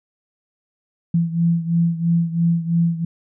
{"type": "beating tone pair", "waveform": "sine", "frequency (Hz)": [167.6, 170.6], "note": ["E3", "F3"], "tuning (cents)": [29, -40], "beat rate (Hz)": 3, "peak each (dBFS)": [-17, -21], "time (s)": [1.14, 3.05], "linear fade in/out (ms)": 5, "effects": []}